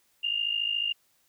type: tone pair together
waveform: sine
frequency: 2797 / 2851 Hz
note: F7 / F7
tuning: +2 / +35 cents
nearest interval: unison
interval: 33 cents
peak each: -28 / -30 dBFS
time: 0.23-0.93 s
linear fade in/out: 10 ms
effects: white hiss -68 dBFS RMS until 1.28 s